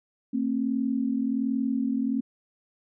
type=tone pair together; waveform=sine; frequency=227.3 / 268.6 Hz; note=A#3 / C4; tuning=-43 / +46 cents; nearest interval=minor third; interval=289 cents; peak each=-27 / -26 dBFS; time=0.33-2.21 s; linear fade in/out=10 ms; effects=none